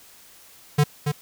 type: tone with echo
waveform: square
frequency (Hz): 147.3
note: D3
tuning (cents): +6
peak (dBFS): -15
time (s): 0.78-0.84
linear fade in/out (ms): 10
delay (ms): 280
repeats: 1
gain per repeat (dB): -6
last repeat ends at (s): 1.12
effects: white hiss -50 dBFS RMS until 1.21 s